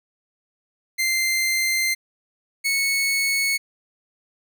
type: tone pair in turn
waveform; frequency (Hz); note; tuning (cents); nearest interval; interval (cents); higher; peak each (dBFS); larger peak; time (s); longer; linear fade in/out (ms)
sawtooth; 2085 / 2206; C7 / C#7; -7 / -9; minor second; 98; second; -16; neither; 0.98-1.95 / 2.64-3.58; first; 20
effects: none